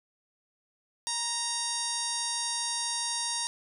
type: harmonic tone with a mistuned harmonic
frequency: 932.3 Hz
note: A#5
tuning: in tune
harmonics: 1 / 2 / 3 / 4 / 5 / 6 / 7 / 8 / 9 / 10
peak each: -38 / -43 / -47 / -37 / -38 / -36 / -39 / -45 / -44 / -35 dBFS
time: 1.07-3.47 s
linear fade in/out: 0 ms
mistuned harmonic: 1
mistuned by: +22 cents
effects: none